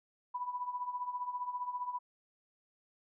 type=tone with tremolo; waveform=sine; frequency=987.8 Hz; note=B5; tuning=in tune; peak=-32 dBFS; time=0.34-1.99 s; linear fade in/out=10 ms; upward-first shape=triangle; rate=15 Hz; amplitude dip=80%; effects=none